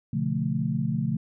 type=chord; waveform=sine; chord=B half-diminished seventh; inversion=none; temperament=equal with one note detuned; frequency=123.47 / 144.31 / 174.61 / 220 Hz; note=B2 / D3 / F3 / A3; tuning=0 / -30 / 0 / 0 cents; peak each=-31 / -28 / -30 / -29 dBFS; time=0.13-1.17 s; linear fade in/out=5 ms; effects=none